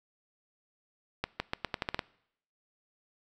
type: accelerating click train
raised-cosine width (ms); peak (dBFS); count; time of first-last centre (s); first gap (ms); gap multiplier
0.3; -14; 9; 1.24-1.992; 160; 0.84
effects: noise-tail reverb RT60 0.7 s tail -22 dB re dry